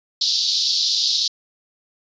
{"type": "band-pass noise", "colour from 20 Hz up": "white", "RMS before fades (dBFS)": -20, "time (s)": [0.21, 1.28], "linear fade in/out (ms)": 5, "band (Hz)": [3700, 5200], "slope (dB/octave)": 48, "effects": ["resampled to 16000 Hz"]}